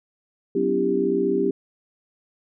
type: tone cluster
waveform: sine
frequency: 187.7 / 251.2 / 286.1 / 333.1 / 394.5 Hz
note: F#3 / B3 / D4 / E4 / G4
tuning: +25 / +30 / -45 / +18 / +11 cents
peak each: -30 / -27 / -27 / -27 / -21 dBFS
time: 0.55-1.51 s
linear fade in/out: 5 ms
effects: none